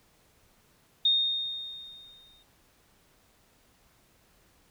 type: tone with exponential decay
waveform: sine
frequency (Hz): 3685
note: A#7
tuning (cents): -21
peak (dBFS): -19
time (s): 1.05-2.43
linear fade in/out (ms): 5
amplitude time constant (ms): 300
effects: pink hiss -64 dBFS RMS until 4.7 s